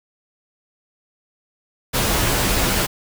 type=noise with comb filter; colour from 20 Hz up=pink; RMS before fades=-19 dBFS; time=1.93-2.87 s; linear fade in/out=20 ms; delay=13 ms; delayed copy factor=-0.55; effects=none